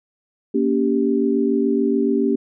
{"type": "chord", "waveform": "sine", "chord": "G diminished", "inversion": "first", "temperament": "just", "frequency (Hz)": [235.2, 282.2, 392], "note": ["Bb3", "Db4", "G4"], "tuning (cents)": [16, 31, 0], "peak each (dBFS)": -20, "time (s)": [0.54, 2.36], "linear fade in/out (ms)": 10, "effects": []}